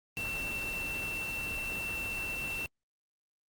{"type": "tone in noise", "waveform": "sine", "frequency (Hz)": 2700, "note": "E7", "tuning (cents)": 41, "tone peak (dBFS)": -34, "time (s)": [0.17, 2.66], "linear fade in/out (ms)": 0, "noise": "pink", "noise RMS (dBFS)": -41, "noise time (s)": [0.17, 2.66], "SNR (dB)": 4, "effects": ["Opus 32 kbps"]}